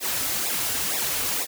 white noise with flanger, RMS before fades -26 dBFS, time 0-1.47 s, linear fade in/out 50 ms, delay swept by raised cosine 0.65 to 5.85 ms, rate 2.1 Hz, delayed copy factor -0.9, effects none

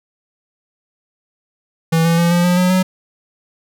square tone with pitch steps, 163.7 / 167.14 / 170.65 / 174.24 / 177.9 / 181.64 / 185.45 Hz, E3 / E3 / F3 / F3 / F3 / F#3 / F#3, -12 / +24 / -40 / -4 / +32 / -32 / +4 cents, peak -12 dBFS, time 1.92-2.83 s, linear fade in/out 10 ms, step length 130 ms, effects none

